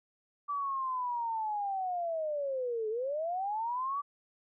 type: linear two-way sweep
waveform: sine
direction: down then up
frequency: 1163 to 423.7 to 1163 Hz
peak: -31 dBFS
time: 0.48-4.02 s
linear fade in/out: 20 ms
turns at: 2.89 s
effects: none